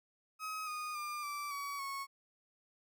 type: tone with pitch steps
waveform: 35% pulse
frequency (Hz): 1269 / 1233.6 / 1199.2 / 1165.7 / 1133.2 / 1101.5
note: D#6 / D#6 / D6 / D6 / C#6 / C#6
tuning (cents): +34 / -15 / +36 / -13 / +38 / -11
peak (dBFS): -37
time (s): 0.39-2.07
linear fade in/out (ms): 50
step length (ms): 280
effects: none